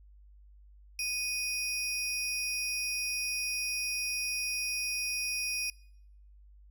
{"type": "tone pair together", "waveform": "35% pulse", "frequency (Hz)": [2480, 5593], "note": ["D#7", "F8"], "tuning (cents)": [-6, 2], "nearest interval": "octave + major second", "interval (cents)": 1408, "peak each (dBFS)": [-32, -32], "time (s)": [0.99, 5.7], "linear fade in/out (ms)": 2, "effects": ["noise-tail reverb RT60 0.8 s tail -26 dB re dry", "added 50 Hz sine -53 dBFS peak until 6.7 s"]}